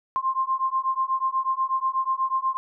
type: beating tone pair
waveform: sine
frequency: 1051 / 1059.2 Hz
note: C6 / C6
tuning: +7 / +21 cents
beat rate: 8.2 Hz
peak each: -25 dBFS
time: 0.16-2.57 s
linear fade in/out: 0 ms
effects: none